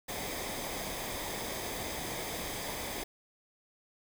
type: noise with comb filter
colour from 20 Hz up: pink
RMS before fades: -38 dBFS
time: 0.08-3.04 s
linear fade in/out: 10 ms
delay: 0.71 ms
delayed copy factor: -0.55
effects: none